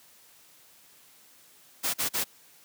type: noise bursts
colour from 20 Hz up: white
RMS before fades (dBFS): -28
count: 3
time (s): 1.83-2.244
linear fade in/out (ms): 20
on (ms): 110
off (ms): 42
effects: white hiss -57 dBFS RMS until 2.64 s + high-pass 100 Hz 12 dB/octave